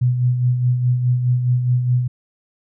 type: tone with tremolo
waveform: sine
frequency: 124.3 Hz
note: B2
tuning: 12 cents sharp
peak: -12 dBFS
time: 0.01-2.08 s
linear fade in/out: 10 ms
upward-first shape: sine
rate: 4.8 Hz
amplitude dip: 50%
effects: none